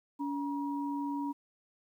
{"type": "tone pair together", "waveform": "sine", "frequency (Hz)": [283.7, 954.2], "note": ["C#4", "A#5"], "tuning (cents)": [40, 40], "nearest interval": "octave + major sixth", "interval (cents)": 2100, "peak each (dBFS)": [-33, -38], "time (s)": [0.19, 1.33], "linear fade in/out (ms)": 20, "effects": ["11-bit"]}